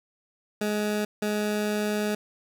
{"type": "tone pair in turn", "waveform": "20% pulse", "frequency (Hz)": [209.9, 209.9], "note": ["G#3", "G#3"], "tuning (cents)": [19, 19], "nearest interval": "unison", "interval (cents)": 0, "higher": "neither", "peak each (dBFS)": -20, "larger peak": "neither", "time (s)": [[0.61, 1.05], [1.22, 2.15]], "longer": "second", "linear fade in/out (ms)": 5, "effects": []}